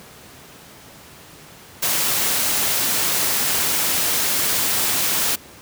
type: noise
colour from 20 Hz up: white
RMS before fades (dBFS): -20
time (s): 1.82-5.36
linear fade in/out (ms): 10
effects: pink hiss -43 dBFS RMS until 5.61 s + high-pass 80 Hz 12 dB/octave